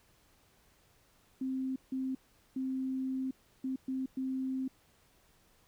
sine tone bursts at uneven times, 262.3 Hz, C4, 4 cents sharp, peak -32 dBFS, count 6, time 1.41-1.76 / 1.92-2.15 / 2.56-3.31 / 3.64-3.76 / 3.88-4.06 / 4.17-4.68 s, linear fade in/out 5 ms, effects pink hiss -67 dBFS RMS until 5.67 s

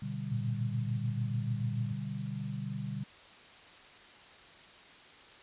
sine chord, G major, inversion first, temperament equal, 123.47 / 146.83 / 196 Hz, B2 / D3 / G3, 0 / 0 / 0 cents, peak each -39 dBFS, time 0.02-3.04 s, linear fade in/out 5 ms
sine tone with vibrato, 116.54 Hz, A#2, in tune, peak -32 dBFS, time 0.31-1.93 s, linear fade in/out 10 ms, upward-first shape square, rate 16 Hz, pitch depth 56 cents each way
effects white hiss -54 dBFS RMS until 5.42 s + resampled to 8000 Hz

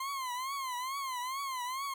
40% pulse tone with vibrato, 1046.5 Hz, C6, in tune, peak -34 dBFS, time 0-1.94 s, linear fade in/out 5 ms, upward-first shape triangle, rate 2.3 Hz, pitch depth 140 cents each way, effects none

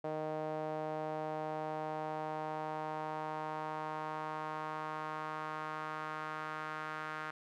sawtooth tone with band-pass filter sweep, 155.1 Hz, D#3, 5 cents flat, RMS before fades -40 dBFS, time 0.04-7.31 s, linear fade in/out 5 ms, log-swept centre 620 to 1400 Hz, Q 2.4, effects none

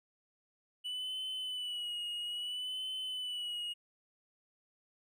triangle tone with vibrato, 2960 Hz, F#7, in tune, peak -35 dBFS, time 0.84-3.74 s, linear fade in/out 20 ms, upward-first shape sine, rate 0.6 Hz, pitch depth 50 cents each way, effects none

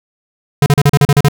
square tone bursts, 143.3 Hz, D3, 42 cents flat, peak -6 dBFS, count 9, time 0.62-1.285 s, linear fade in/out 2 ms, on 41 ms, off 37 ms, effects none

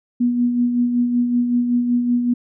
sine tone with tremolo, 242.6 Hz, B3, 31 cents flat, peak -13 dBFS, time 0.2-2.34 s, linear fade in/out 10 ms, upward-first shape sine, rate 5.3 Hz, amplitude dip 45%, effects none

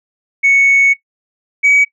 sine tone pair in turn, 2217 / 2268 Hz, C#7 / C#7, 0 / +39 cents, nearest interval unison, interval 39 cents, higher second, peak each -5 dBFS, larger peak neither, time 0.43-0.94 / 1.63-1.85 s, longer first, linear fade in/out 20 ms, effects noise-tail reverb RT60 0.1 s tail -18 dB re dry + tanh soft clip ceiling -4 dBFS

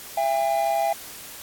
triangle tone pair together, 672.1 / 806 Hz, E5 / G5, +33 / +48 cents, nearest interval minor third, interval 315 cents, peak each -21 dBFS, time 0.17-0.93 s, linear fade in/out 5 ms, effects white hiss -40 dBFS RMS until 1.42 s + AAC 64 kbps

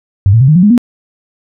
sine tone with pitch steps, 98 / 113.88 / 132.33 / 153.78 / 178.7 / 207.7 / 241.3 Hz, G2 / A#2 / C3 / D#3 / F3 / G#3 / B3, 0 / -40 / +20 / -20 / +40 / 0 / -40 cents, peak -3 dBFS, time 0.26-0.778 s, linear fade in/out 0 ms, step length 74 ms, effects none

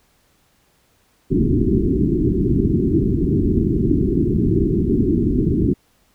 white low-pass noise, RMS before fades -17 dBFS, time 1.3-5.74 s, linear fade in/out 20 ms, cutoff 390 Hz, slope 96 dB/octave, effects pink hiss -60 dBFS RMS until 6.14 s

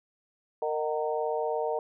harmonic tone with a mistuned harmonic, 154 Hz, D#3, 17 cents flat, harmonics 3 / 4 / 5 / 6, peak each -30 / -32 / -34 / -36 dBFS, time 0.62-1.79 s, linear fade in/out 2 ms, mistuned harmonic 5, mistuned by -39 cents, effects none

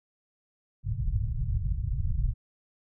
pink low-pass noise, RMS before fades -28 dBFS, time 0.83-2.34 s, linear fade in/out 50 ms, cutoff 140 Hz, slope 48 dB/octave, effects none

